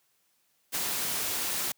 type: noise with ADSR envelope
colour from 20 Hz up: white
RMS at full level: -29 dBFS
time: 0.72-1.72 s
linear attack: 33 ms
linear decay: 8 ms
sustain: -2 dB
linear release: 4 ms
effects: white hiss -71 dBFS RMS until 1.77 s + high-pass 100 Hz 12 dB/octave